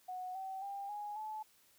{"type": "tone with pitch steps", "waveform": "sine", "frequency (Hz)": [736, 765.9, 797.1, 829.5, 863.2], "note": ["F#5", "G5", "G5", "G#5", "A5"], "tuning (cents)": [-9, -40, 29, -2, -33], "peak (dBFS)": -40, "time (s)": [0.08, 1.43], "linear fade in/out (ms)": 10, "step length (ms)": 270, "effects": ["white hiss -68 dBFS RMS until 1.78 s"]}